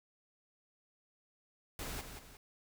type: noise with echo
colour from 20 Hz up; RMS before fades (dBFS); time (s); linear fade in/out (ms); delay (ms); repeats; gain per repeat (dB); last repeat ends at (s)
pink; -42; 1.79-2.01; 2; 180; 2; -7; 2.37
effects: none